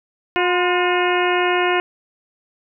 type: harmonic tone with a mistuned harmonic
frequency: 358.7 Hz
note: F4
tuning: 46 cents sharp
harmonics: 1 / 2 / 3 / 4 / 5 / 6 / 7 / 8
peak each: -19 / -22 / -24 / -25 / -26 / -27 / -27 / -28 dBFS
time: 0.36-1.8 s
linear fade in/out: 0 ms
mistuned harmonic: 3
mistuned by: -59 cents
effects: none